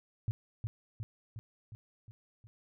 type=tone with echo; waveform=sine; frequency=110 Hz; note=A2; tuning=in tune; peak=-28 dBFS; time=0.28-0.31 s; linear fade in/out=0 ms; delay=360 ms; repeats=6; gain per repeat=-4 dB; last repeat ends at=2.47 s; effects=none